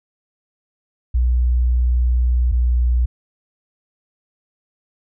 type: tone pair in turn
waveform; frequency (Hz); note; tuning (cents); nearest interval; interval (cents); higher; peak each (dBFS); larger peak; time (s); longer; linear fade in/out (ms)
sine; 61.1 / 60.71; B1 / B1; -18 / -29; unison; 11; first; -13; neither; 1.14-2.52 / 2.52-3.06; first; 10
effects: none